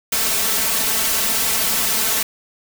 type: noise with comb filter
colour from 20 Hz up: white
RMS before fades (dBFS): -19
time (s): 0.12-2.23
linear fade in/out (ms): 5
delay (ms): 4.5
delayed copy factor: +0.95
effects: none